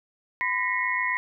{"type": "tone cluster", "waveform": "sine", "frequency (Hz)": [1009, 1864, 1971, 2160], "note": ["B5", "A#6", "B6", "C#7"], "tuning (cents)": [37, -1, -4, -45], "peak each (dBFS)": -29, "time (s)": [0.41, 1.17], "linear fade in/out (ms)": 0, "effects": []}